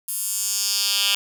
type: tone with high-pass filter sweep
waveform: 10% pulse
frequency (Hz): 200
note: G3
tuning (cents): +35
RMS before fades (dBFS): -23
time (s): 0.08-1.15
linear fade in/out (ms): 2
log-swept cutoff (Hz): 11000 to 3000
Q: 1.9
effects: none